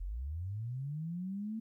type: linear sweep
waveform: sine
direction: up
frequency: 39.81 to 226.1 Hz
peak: -36 dBFS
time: 0-1.6 s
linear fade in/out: 10 ms
effects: 13-bit